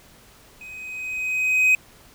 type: tone with level ramp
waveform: triangle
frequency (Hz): 2517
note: D#7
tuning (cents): +19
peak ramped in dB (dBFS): -36 to -11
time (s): 0.61-1.75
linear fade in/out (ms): 2
effects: pink hiss -51 dBFS RMS until 2.14 s